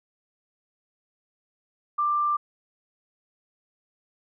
sine tone, 1184 Hz, D6, 14 cents sharp, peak -21 dBFS, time 1.98-2.37 s, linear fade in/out 10 ms, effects none

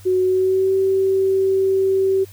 sine tone with pitch glide, 370 to 384.2 Hz, F#4 to G4, 0 to -35 cents, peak -14 dBFS, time 0.05-2.25 s, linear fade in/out 20 ms, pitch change +65 cents, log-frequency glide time 0.23-0.75 s, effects added 97 Hz sine -40 dBFS peak until 2.32 s + white hiss -48 dBFS RMS until 2.32 s

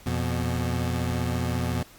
25% pulse tone pair together, 85.7 / 121.2 Hz, F2 / B2, -32 / -32 cents, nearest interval tritone, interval 600 cents, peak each -24 dBFS, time 0.06-1.83 s, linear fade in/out 5 ms, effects pink hiss -51 dBFS RMS until 1.98 s + Opus 48 kbps

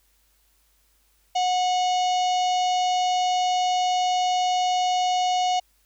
harmonic tone, 730 Hz, F#5, 24 cents flat, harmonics 1 / 3 / 4 / 5 / 6 / 7 / 8 / 9 / 10, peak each -20 / -39 / -31 / -39 / -38 / -44 / -41 / -39 / -50 dBFS, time 1.35-5.6 s, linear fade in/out 10 ms, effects added 50 Hz sine -65 dBFS peak until 5.85 s + white hiss -65 dBFS RMS until 5.85 s

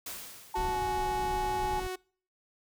white noise with exponential decay, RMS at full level -38 dBFS, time 0.06-1.17 s, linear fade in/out 5 ms, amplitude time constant 240 ms
sine tone with pitch glide, 881 to 843.6 Hz, A5 to G#5, +2 to +27 cents, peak -30 dBFS, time 0.54-1.8 s, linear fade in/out 5 ms, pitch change -75 cents, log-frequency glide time 0.66-0.8 s
sawtooth tone, 370 Hz, F#4, in tune, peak -30 dBFS, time 0.55-1.96 s, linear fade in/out 10 ms
brown noise, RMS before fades -39 dBFS, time 0.57-1.87 s, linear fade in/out 2 ms
effects noise-tail reverb RT60 0.5 s tail -26 dB re dry

